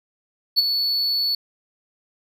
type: tone with ADSR envelope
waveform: triangle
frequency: 4435 Hz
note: C#8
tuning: in tune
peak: -10 dBFS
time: 0.56-1.35 s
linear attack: 27 ms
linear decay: 23 ms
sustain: -8 dB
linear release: 3 ms
effects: none